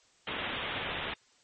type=low-pass noise; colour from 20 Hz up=white; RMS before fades=-36 dBFS; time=0.27-1.14 s; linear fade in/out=5 ms; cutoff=3600 Hz; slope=96 dB/octave; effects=white hiss -65 dBFS RMS until 1.43 s + MP3 32 kbps